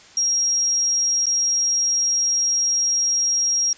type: tone with dropouts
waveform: sine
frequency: 5620 Hz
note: F8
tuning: 10 cents sharp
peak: -17 dBFS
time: 0.17-3.73 s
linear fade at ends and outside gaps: 2 ms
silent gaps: 1.258-1.266 s
effects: white hiss -47 dBFS RMS until 3.77 s + resampled to 16000 Hz